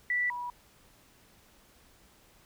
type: tone pair in turn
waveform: sine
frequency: 1965 / 972.6 Hz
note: B6 / B5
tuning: -9 / -27 cents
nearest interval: octave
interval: 1218 cents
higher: first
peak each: -26 / -34 dBFS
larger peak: first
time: 0.1-0.3 / 0.3-0.5 s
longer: neither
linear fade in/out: 2 ms
effects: pink hiss -61 dBFS RMS until 2.45 s